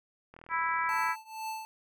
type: click train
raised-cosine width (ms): 0.5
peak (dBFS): -35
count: 31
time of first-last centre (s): 0.34-1.088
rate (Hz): 40.1
type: harmonic tone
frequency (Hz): 329.6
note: E4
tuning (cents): 0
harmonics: 3 / 4 / 5 / 6 / 7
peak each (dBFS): -31 / -33 / -35 / -37 / -38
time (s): 0.49-1.16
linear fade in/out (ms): 50
type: tone with tremolo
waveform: square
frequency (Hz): 880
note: A5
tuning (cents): 0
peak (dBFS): -34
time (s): 0.89-1.65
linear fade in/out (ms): 0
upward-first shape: triangle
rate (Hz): 2.1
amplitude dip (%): 95
effects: none